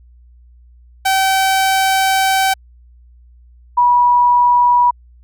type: tone pair in turn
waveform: sawtooth / sine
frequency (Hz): 769 / 972.2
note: G5 / B5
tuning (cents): -33 / -28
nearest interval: major third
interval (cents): 405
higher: second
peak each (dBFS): -8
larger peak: neither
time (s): 1.05-2.54 / 3.77-4.91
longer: first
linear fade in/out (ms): 10
effects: added 60 Hz sine -42 dBFS peak until 5.23 s